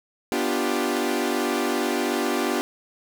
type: chord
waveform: sawtooth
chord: G dominant seventh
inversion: first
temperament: equal with one note detuned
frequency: 245.9 / 293.7 / 349.2 / 392 Hz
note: B3 / D4 / F4 / G4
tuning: -7 / 0 / 0 / 0 cents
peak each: -24 dBFS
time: 0.32-2.61 s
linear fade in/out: 0 ms
effects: none